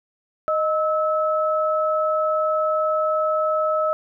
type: tone pair together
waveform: sine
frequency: 621 / 1298.5 Hz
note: D#5 / E6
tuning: -3 / -26 cents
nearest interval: octave + minor second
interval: 1277 cents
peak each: -20 / -22 dBFS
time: 0.48-3.93 s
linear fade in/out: 0 ms
effects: none